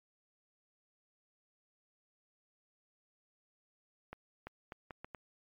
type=accelerating click train; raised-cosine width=0.5 ms; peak=-29 dBFS; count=6; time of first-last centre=4.13-5.148 s; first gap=340 ms; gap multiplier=0.74; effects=MP3 64 kbps